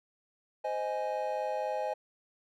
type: chord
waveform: triangle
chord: Ab major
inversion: first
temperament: just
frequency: 519.1 / 623 / 830.6 Hz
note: C5 / Eb5 / Ab5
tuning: -14 / +2 / 0 cents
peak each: -34 / -33 / -33 dBFS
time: 0.64-1.94 s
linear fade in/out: 10 ms
effects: none